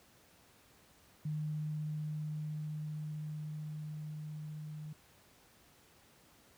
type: tone with level ramp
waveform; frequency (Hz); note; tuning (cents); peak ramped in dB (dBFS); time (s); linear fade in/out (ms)
sine; 152.6; D#3; -33; -34 to -42; 1.25-4.93; 5
effects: pink hiss -64 dBFS RMS until 6.57 s + high-pass 60 Hz 12 dB/octave